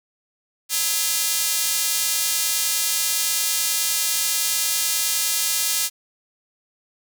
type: tone with high-pass filter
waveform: square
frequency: 185.2 Hz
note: F#3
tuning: 2 cents sharp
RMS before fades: -22 dBFS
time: 0.69-5.9 s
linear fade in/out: 50 ms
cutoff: 5300 Hz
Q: 0.57
effects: none